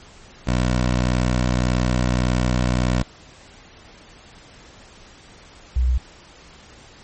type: tone pair in turn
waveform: 15% pulse / sine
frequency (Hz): 61.74 / 62.28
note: B1 / B1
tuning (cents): 0 / +15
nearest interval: unison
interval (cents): 15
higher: second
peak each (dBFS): -11 / -15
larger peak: first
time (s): 0.47-3.03 / 5.76-5.98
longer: first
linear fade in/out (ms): 5
effects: pink hiss -46 dBFS RMS until 7.03 s + MP3 32 kbps